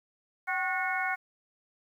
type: harmonic tone with a mistuned harmonic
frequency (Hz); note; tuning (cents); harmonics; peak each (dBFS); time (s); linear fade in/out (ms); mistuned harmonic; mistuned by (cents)
364.8; F#4; -24; 2 / 3 / 4 / 5 / 6; -33 / -38 / -32 / -37 / -34; 0.47-1.16; 20; 2; +71
effects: 10-bit